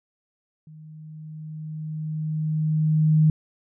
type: tone with level ramp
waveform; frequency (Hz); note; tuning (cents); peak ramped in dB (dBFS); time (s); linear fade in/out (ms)
sine; 155.4; D#3; -2; -42 to -13; 0.67-3.3; 2
effects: none